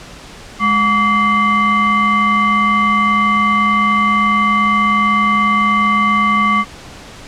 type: tone with frequency modulation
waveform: sine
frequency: 1147 Hz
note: D6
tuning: 41 cents flat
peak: -10 dBFS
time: 0.59-6.65 s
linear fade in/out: 50 ms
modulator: 938 Hz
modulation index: 0.9
effects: pink hiss -35 dBFS RMS until 7.27 s + low-pass 7000 Hz 12 dB/octave